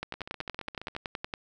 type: two click trains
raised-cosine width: 0.3 ms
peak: -24 / -17 dBFS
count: 13 / 15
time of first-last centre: 0.14-0.951 / 0.03-1.338 s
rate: 14.8 / 10.7 Hz
effects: none

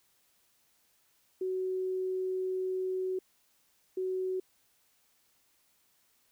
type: tone bursts at uneven times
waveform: sine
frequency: 373.2 Hz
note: F#4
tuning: 15 cents sharp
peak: -30 dBFS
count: 2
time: 1.41-3.19 / 3.97-4.4 s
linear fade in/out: 5 ms
effects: white hiss -70 dBFS RMS until 6.31 s

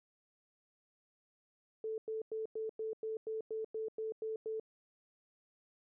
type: tone bursts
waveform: sine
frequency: 440 Hz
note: A4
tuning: in tune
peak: -36 dBFS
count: 12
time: 1.84-4.598 s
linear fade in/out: 2 ms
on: 140 ms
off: 98 ms
effects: none

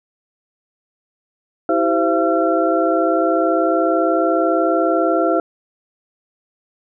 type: tone cluster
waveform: sine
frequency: 325 / 385.1 / 519 / 677 / 1359 Hz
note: E4 / G4 / C5 / E5 / F6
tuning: -24 / -31 / -14 / +46 / -48 cents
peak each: -19 / -21 / -21 / -18 / -23 dBFS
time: 1.69-5.4 s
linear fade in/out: 2 ms
effects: none

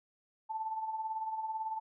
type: tone with tremolo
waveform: sine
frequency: 880 Hz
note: A5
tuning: in tune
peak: -32 dBFS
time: 0.49-1.8 s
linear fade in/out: 20 ms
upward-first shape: sine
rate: 18 Hz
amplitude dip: 55%
effects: none

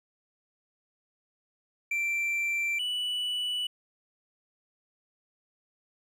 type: tone pair in turn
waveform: triangle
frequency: 2349 / 2960 Hz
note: D7 / F#7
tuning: 0 / 0 cents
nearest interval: major third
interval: 400 cents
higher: second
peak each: -25 / -27 dBFS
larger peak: first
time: 1.91-2.79 / 2.79-3.67 s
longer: neither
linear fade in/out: 5 ms
effects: none

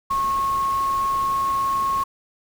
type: tone in noise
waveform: sine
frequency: 1091 Hz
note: C#6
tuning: 28 cents flat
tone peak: -19 dBFS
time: 0.1-2.04 s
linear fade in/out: 10 ms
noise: pink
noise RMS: -37 dBFS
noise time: 0.1-2.04 s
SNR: +15 dB
effects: none

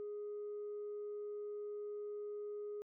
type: tone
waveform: sine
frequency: 415.3 Hz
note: G#4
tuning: in tune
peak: -40 dBFS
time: 0-2.82 s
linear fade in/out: 0 ms
effects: tanh soft clip ceiling -39 dBFS

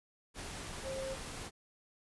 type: tone in noise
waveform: sine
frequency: 533 Hz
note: C5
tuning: 32 cents sharp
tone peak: -38 dBFS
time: 0.83-1.17 s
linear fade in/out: 50 ms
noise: pink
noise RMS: -44 dBFS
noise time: 0.34-1.51 s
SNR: +3 dB
effects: resampled to 24000 Hz

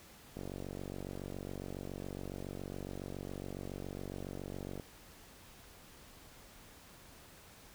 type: click train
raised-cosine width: 2 ms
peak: -29 dBFS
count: 210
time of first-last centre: 0.37-4.798 s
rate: 47.2 Hz
effects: pink hiss -57 dBFS RMS until 7.74 s

